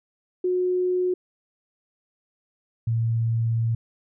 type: tone pair in turn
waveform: sine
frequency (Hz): 363.7 / 114.56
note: F#4 / A#2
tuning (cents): -30 / -30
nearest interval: octave + minor sixth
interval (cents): 2000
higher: first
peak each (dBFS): -20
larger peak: neither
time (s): 0.44-1.14 / 2.87-3.75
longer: second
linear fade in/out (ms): 5
effects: none